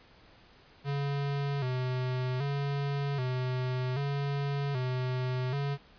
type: tone with vibrato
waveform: square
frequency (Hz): 134.1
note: C3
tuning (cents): +43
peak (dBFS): -30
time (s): 0.84-5.78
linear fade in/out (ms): 50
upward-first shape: square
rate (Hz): 0.64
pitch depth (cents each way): 90
effects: pink hiss -58 dBFS RMS until 5.98 s + resampled to 11025 Hz